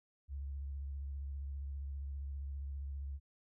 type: tone with vibrato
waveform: sine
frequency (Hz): 69.5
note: C#2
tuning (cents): +5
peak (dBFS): -39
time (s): 0.28-3.2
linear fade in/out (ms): 50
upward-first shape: sine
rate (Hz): 15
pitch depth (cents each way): 48
effects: none

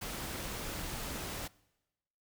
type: noise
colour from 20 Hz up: pink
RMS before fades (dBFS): -40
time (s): 0.01-1.48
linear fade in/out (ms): 10
effects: noise-tail reverb RT60 1.0 s tail -23 dB re dry

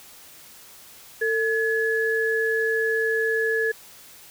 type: tone pair together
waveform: sine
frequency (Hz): 448.2 / 1700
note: A4 / G#6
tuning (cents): +32 / +40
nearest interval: octave + major seventh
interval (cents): 2308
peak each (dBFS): -23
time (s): 1.21-3.72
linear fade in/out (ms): 10
effects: white hiss -47 dBFS RMS until 4.3 s

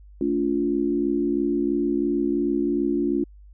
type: chord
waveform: sine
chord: D minor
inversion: second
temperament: equal with one note detuned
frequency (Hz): 220 / 286.3 / 349.2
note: A3 / D4 / F4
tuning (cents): 0 / -44 / 0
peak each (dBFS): -28 / -23 / -24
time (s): 0.21-3.24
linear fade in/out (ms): 2
effects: added 50 Hz sine -44 dBFS peak until 3.53 s

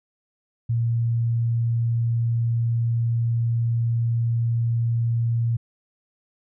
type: tone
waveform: sine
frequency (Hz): 116.54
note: A#2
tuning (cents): 0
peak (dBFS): -19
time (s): 0.69-5.57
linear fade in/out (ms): 10
effects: none

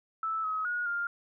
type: tone with pitch steps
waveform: sine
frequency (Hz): 1314 / 1275 / 1446 / 1402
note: E6 / D#6 / F#6 / F6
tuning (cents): -6 / +42 / -40 / +6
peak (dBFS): -29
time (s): 0.23-1.07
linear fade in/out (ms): 2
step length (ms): 210
effects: none

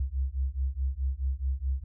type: beating tone pair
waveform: sine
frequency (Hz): 64.3 / 69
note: C2 / C#2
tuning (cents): -30 / -7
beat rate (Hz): 4.7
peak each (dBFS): -30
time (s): 0-1.84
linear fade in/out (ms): 5
effects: none

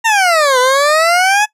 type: exponential two-way sweep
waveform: 20% pulse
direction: down then up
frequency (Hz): 932.3 to 495.2 to 859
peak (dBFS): -4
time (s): 0.04-1.46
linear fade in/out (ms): 20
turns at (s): 0.59
effects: noise-tail reverb RT60 0.1 s tail -20 dB re dry + low-pass 10000 Hz 12 dB/octave

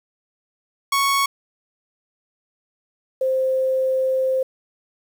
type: tone pair in turn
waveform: sawtooth / sine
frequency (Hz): 1108.7 / 523.2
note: C#6 / C5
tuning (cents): 0 / 0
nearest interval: octave + minor second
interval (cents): 1300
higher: first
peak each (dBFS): -13 / -17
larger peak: first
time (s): 0.92-1.26 / 3.21-4.43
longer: second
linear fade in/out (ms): 5
effects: 8-bit

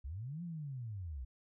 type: linear two-way sweep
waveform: sine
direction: up then down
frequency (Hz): 58.27 to 177.4 to 58.27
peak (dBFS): -40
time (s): 0.04-1.25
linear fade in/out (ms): 10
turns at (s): 0.43
effects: none

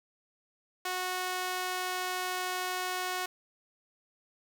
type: tone with high-pass filter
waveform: sawtooth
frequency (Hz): 366.7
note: F#4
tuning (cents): -15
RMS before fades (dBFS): -34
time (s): 0.85-3.26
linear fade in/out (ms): 5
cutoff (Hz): 770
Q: 0.78
effects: 10-bit

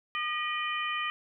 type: harmonic tone with a mistuned harmonic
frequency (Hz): 608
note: D#5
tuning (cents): -40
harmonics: 2 / 3 / 4 / 5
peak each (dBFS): -33 / -35 / -36 / -37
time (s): 0.15-1.1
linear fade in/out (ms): 0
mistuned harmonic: 3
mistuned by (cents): +79
effects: none

